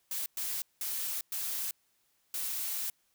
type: noise bursts at uneven times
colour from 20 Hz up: blue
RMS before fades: -35 dBFS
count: 5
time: 0.11-0.26 / 0.37-0.62 / 0.81-1.21 / 1.32-1.71 / 2.34-2.9 s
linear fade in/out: 2 ms
effects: white hiss -73 dBFS RMS until 3.14 s